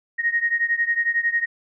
sine beating tone pair, 1864.7 / 1875.7 Hz, A#6 / A#6, 0 / +10 cents, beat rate 11 Hz, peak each -21 / -23 dBFS, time 0.18-1.46 s, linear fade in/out 20 ms, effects none

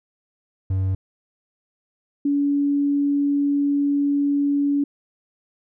triangle / sine tone pair in turn, 95 / 284.7 Hz, F#2 / C#4, +46 / +46 cents, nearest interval octave + perfect fifth, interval 1900 cents, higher second, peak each -17 dBFS, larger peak neither, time 0.7-0.95 / 2.25-4.84 s, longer second, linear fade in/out 5 ms, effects none

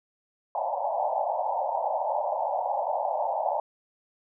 white band-pass noise, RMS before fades -28 dBFS, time 0.55-3.6 s, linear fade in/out 2 ms, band 560 to 920 Hz, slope 96 dB/octave, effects none

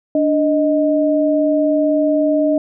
sine tone pair together, 293.7 / 622.3 Hz, D4 / D#5, 0 / 0 cents, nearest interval octave + minor second, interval 1300 cents, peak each -15 dBFS, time 0.15-2.58 s, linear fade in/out 2 ms, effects none

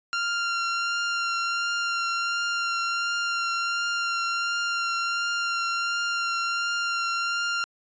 sawtooth tone with vibrato, 1386 Hz, F6, 14 cents flat, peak -21 dBFS, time 0.13-7.64 s, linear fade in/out 0 ms, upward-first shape triangle, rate 1.4 Hz, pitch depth 17 cents each way, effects resampled to 16000 Hz

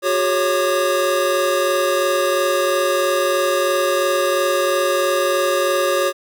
square tone cluster, 364.5 / 407.5 / 553 / 1200 Hz, F#4 / G#4 / C#5 / D6, -26 / -33 / -4 / +37 cents, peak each -23 / -26 / -19 / -24 dBFS, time 0.02-6.13 s, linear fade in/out 50 ms, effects none

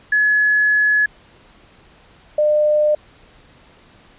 sine tone pair in turn, 1699 / 602.1 Hz, G#6 / D5, +39 / +43 cents, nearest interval octave + tritone, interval 1796 cents, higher first, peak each -12 dBFS, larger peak neither, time 0.12-1.06 / 2.38-2.95 s, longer first, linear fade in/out 5 ms, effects pink hiss -49 dBFS RMS until 4.18 s + resampled to 8000 Hz

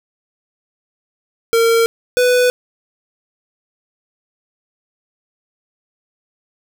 square tone pair in turn, 458.9 / 496.2 Hz, A#4 / B4, -27 / +8 cents, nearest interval minor second, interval 135 cents, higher second, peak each -11 dBFS, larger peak neither, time 1.53-1.86 / 2.17-2.5 s, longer neither, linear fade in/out 0 ms, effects none

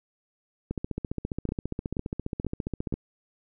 two click trains, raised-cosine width 3 ms, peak -17 / -17 dBFS, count 4 / 34, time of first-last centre 1.49-2.925 / 0.71-2.94 s, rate 2.09 / 14.8 Hz, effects none

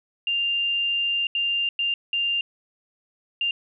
sine tone bursts at uneven times, 2794 Hz, F7, in tune, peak -21 dBFS, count 5, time 0.27-1.27 / 1.35-1.69 / 1.79-1.94 / 2.13-2.41 / 3.41-3.51 s, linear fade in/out 2 ms, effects none

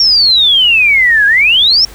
sine exponential two-way sweep, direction down then up, 5580 to 1613 to 5580 Hz, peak -5 dBFS, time 0-1.85 s, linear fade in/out 2 ms, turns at 1.26 s, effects added 50 Hz sine -35 dBFS peak until 1.94 s + pink hiss -36 dBFS RMS until 1.94 s

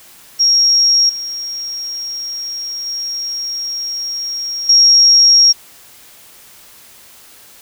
sine tone with level steps, 5588 Hz, F8, in tune, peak -8 / -21 / -19 / -5 dBFS, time 0.39-5.53 s, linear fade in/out 20 ms, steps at 1.09 / 2.86 / 4.69 s, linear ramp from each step 5 ms, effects white hiss -42 dBFS RMS until 7.61 s

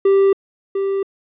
triangle tone with echo, 391.9 Hz, G4, in tune, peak -8 dBFS, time 0.05-0.33 s, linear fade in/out 5 ms, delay 700 ms, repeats 1, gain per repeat -7 dB, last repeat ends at 1.03 s, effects resampled to 8000 Hz

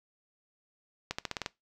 accelerating click train, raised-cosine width 0.2 ms, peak -15 dBFS, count 7, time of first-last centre 1.11-1.461 s, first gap 75 ms, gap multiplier 0.9, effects noise-tail reverb RT60 0.2 s tail -21 dB re dry

